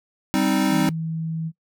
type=chord; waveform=square; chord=C minor; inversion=second; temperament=equal; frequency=196 / 261.6 / 311.1 Hz; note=G3 / C4 / Eb4; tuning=0 / 0 / 0 cents; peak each=-23 dBFS; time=0.34-0.89 s; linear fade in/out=0 ms
type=tone; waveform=sine; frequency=161.8 Hz; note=E3; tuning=32 cents flat; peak=-24 dBFS; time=0.69-1.52 s; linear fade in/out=50 ms
effects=noise-tail reverb RT60 0.1 s tail -22 dB re dry